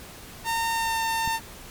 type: tone with pitch glide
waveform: sawtooth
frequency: 914 to 904.5 Hz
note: A#5 to A5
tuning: -34 to +48 cents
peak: -20 dBFS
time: 0.44-1.4 s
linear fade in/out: 50 ms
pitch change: -18 cents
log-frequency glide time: 0.71-0.97 s
type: click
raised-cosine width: 5 ms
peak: -22 dBFS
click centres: 1.276 s
effects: pink hiss -43 dBFS RMS until 1.7 s + MP3 96 kbps